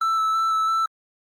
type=tone with vibrato; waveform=triangle; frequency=1318.5 Hz; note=E6; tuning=in tune; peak=-17 dBFS; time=0.01-0.86 s; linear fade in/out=5 ms; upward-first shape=square; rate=3 Hz; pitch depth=11 cents each way; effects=Opus 32 kbps